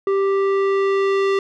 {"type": "tone with low-pass filter sweep", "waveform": "square", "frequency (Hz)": 392, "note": "G4", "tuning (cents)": 0, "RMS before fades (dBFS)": -18, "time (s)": [0.07, 1.39], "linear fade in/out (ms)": 2, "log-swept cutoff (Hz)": [1200, 3500], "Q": 0.8, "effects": []}